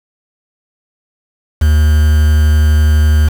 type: tone with quantisation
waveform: triangle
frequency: 76 Hz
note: D#2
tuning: 40 cents flat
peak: -4 dBFS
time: 1.61-3.29 s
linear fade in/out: 10 ms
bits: 4
effects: none